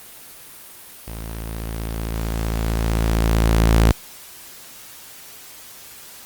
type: tone with level ramp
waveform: sawtooth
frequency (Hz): 55.5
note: A1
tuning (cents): +16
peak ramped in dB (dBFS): -26 to -7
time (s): 1.07-3.92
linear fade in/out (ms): 10
effects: white hiss -41 dBFS RMS until 6.25 s + Opus 32 kbps